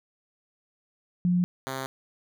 sine / 5% pulse tone pair in turn, 177.9 / 132.77 Hz, F3 / C3, +32 / +26 cents, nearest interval perfect fourth, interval 506 cents, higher first, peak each -20 dBFS, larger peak neither, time 1.25-1.44 / 1.67-1.86 s, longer neither, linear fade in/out 0 ms, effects none

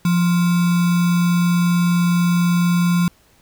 sine tone with sample-and-hold, 174.61 Hz, F3, in tune, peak -13 dBFS, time 0.05-3.08 s, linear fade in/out 2 ms, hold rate 1225 Hz, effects pink hiss -55 dBFS RMS until 3.41 s

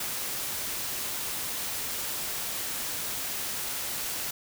white noise, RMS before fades -33 dBFS, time 0-4.31 s, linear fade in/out 5 ms, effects none

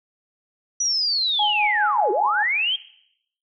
sine linear two-way sweep, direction down then up, 5920 to 349.2 to 3250 Hz, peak -19 dBFS, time 0.8-2.76 s, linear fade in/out 5 ms, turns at 2.11 s
sine tone with tremolo, 838 Hz, G#5, 15 cents sharp, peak -18 dBFS, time 1.39-2.43 s, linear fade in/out 5 ms, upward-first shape triangle, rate 5 Hz, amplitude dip 60%
effects noise-tail reverb RT60 0.7 s tail -17 dB re dry

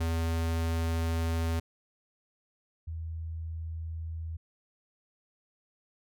square / sine tone pair in turn, 82.41 / 81.32 Hz, E2 / E2, 0 / -23 cents, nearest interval unison, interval 23 cents, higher first, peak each -28 / -34 dBFS, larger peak first, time 0-1.6 / 2.87-4.37 s, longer first, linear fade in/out 10 ms, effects none

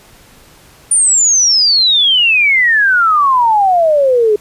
sine exponential sweep, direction down, 9397 to 409.6 Hz, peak -7 dBFS, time 0.91-4.36 s, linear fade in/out 5 ms, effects pink hiss -43 dBFS RMS until 4.4 s + resampled to 32000 Hz

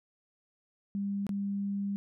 sine tone with dropouts, 199.8 Hz, G3, 33 cents sharp, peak -30 dBFS, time 0.95-1.96 s, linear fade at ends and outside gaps 0 ms, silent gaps 1.267-1.292 s, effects none

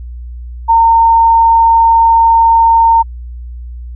sine tone, 914 Hz, A#5, 34 cents flat, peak -4 dBFS, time 0.68-3.03 s, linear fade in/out 20 ms, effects added 60 Hz sine -23 dBFS peak until 3.95 s

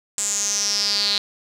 sawtooth tone with band-pass filter sweep, 204 Hz, G#3, 31 cents flat, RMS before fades -22 dBFS, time 0.18-1.18 s, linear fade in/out 0 ms, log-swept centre 7600 to 4100 Hz, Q 8.2, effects none

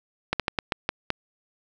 slowing click train, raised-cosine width 0.3 ms, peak -7 dBFS, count 7, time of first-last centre 0.33-1.103 s, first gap 67 ms, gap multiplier 1.26, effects none

